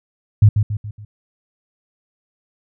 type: tone with echo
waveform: sine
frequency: 105.1 Hz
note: G#2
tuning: 21 cents sharp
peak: -5 dBFS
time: 0.42-0.49 s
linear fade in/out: 5 ms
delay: 140 ms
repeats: 4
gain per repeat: -7 dB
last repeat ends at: 1.05 s
effects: none